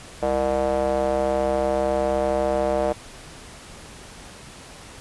square tone with band-pass filter, 66.7 Hz, C2, 34 cents sharp, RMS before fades -22 dBFS, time 0.22-2.93 s, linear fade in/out 10 ms, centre 610 Hz, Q 3.6, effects pink hiss -42 dBFS RMS until 5 s + resampled to 24000 Hz

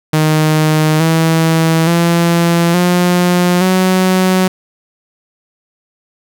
sawtooth tone with pitch steps, 155.3 / 162.46 / 169.94 / 177.78 / 185.97 Hz, D#3 / E3 / F3 / F3 / F#3, -3 / -25 / -47 / +31 / +9 cents, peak -5 dBFS, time 0.13-4.48 s, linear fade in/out 5 ms, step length 870 ms, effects none

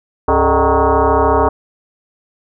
sine tone with frequency modulation, 241.2 Hz, B3, 41 cents flat, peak -9 dBFS, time 0.28-1.49 s, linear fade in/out 5 ms, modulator 172 Hz, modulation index 5.5, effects none

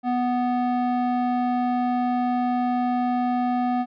square tone with band-pass filter, 246.9 Hz, B3, in tune, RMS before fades -23 dBFS, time 0.03-3.86 s, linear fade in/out 50 ms, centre 550 Hz, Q 2.8, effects resampled to 11025 Hz

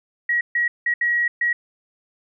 sine tone bursts at uneven times, 1908 Hz, A#6, 40 cents sharp, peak -17 dBFS, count 5, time 0.29-0.41 / 0.55-0.68 / 0.86-0.94 / 1.01-1.28 / 1.41-1.53 s, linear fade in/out 5 ms, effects none

